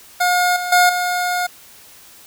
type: tone with level steps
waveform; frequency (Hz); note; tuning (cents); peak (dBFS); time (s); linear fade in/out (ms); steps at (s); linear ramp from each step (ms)
25% pulse; 717; F5; +45; -10 / -18 / -6 / -14; 0.2-1.47; 10; 0.56 / 0.72 / 0.89; 5
effects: white hiss -44 dBFS RMS until 2.26 s